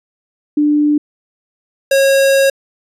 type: tone pair in turn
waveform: sine / square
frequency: 296.5 / 545.4 Hz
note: D4 / C#5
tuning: +17 / -28 cents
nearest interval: major seventh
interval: 1055 cents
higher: second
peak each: -9 dBFS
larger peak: neither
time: 0.57-0.98 / 1.91-2.5 s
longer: second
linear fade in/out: 5 ms
effects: resampled to 32000 Hz